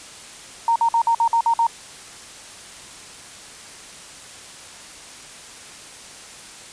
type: tone bursts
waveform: sine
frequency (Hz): 924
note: A#5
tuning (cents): -16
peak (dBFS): -14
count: 8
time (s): 0.68-1.668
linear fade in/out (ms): 2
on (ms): 78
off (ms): 52
effects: white hiss -40 dBFS RMS until 6.72 s + resampled to 22050 Hz